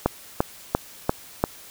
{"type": "click train", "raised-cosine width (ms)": 1, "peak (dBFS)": -4, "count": 5, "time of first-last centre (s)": [0.06, 1.439], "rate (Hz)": 2.9, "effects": ["white hiss -45 dBFS RMS until 1.7 s"]}